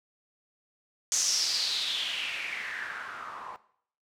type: noise with low-pass filter sweep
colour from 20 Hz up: blue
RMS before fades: -32 dBFS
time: 1.12-3.56 s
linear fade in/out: 0 ms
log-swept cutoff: 6600 to 970 Hz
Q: 5.2
effects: noise-tail reverb RT60 0.6 s tail -17 dB re dry